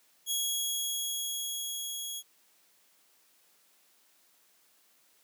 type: tone with level ramp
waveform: 15% pulse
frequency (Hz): 3322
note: G#7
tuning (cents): 0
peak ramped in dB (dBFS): -21 to -29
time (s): 0.26-2.23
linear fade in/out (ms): 50
effects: white hiss -66 dBFS RMS until 5.23 s + high-pass 200 Hz 12 dB/octave